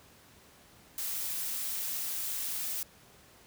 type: noise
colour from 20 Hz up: blue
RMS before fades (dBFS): -35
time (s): 0.98-2.83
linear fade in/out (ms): 2
effects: pink hiss -58 dBFS RMS until 3.46 s + high-pass 60 Hz 12 dB/octave